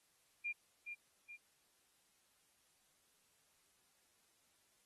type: tone with echo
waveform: sine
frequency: 2400 Hz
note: D7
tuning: 37 cents sharp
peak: -38 dBFS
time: 0.44-0.53 s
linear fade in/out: 20 ms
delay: 420 ms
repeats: 2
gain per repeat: -6 dB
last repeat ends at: 1.37 s
effects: white hiss -75 dBFS RMS until 4.85 s + AAC 32 kbps